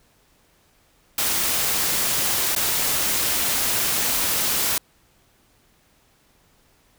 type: noise with dropouts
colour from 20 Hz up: white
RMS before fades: -22 dBFS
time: 1.18-4.78 s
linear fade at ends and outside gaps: 2 ms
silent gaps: 2.551-2.562 s
effects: pink hiss -60 dBFS RMS until 6.98 s